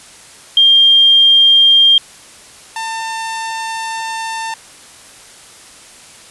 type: tone pair in turn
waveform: sine / sawtooth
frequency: 3200 / 898 Hz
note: G7 / A5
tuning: +35 / +35 cents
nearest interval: octave + minor seventh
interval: 2200 cents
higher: first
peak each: -5 / -16 dBFS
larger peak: first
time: 0.57-1.98 / 2.76-4.54 s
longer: second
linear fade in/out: 2 ms
effects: white hiss -39 dBFS RMS until 6.3 s + resampled to 24000 Hz